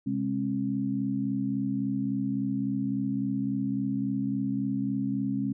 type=tone cluster; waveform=sine; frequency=130.4 / 206.6 / 270.2 Hz; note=C3 / G#3 / C#4; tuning=-5 / -9 / -44 cents; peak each=-35 / -30 / -29 dBFS; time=0.06-5.53 s; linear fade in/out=10 ms; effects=none